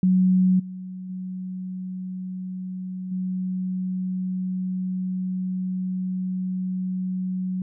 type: tone with level steps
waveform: sine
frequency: 185 Hz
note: F#3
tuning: in tune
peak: -15 / -32 / -29 / -24 dBFS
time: 0.03-7.62 s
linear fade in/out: 2 ms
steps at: 0.59 / 1.09 / 3.11 s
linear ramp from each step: 10 ms
effects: none